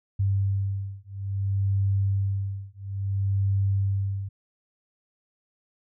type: beating tone pair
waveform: sine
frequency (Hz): 98 / 98.59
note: G2 / G2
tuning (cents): 0 / +10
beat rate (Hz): 0.59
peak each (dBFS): -26 / -26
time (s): 0.19-4.29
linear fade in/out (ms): 10
effects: none